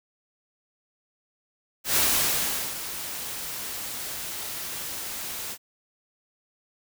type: noise with ADSR envelope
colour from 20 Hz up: white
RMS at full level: -21 dBFS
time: 1.84-5.58 s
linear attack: 120 ms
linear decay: 780 ms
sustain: -13 dB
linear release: 64 ms
effects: none